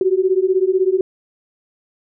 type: beating tone pair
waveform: sine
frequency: 367.8 / 383.8 Hz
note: F#4 / G4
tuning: -10 / -37 cents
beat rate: 16 Hz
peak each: -16 dBFS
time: 0.01-1.01 s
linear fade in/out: 2 ms
effects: none